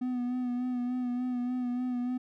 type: tone with vibrato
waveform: triangle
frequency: 248.1 Hz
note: B3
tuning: 8 cents sharp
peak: -27 dBFS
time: 0.01-2.18 s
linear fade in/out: 10 ms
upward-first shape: sine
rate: 3.4 Hz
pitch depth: 31 cents each way
effects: none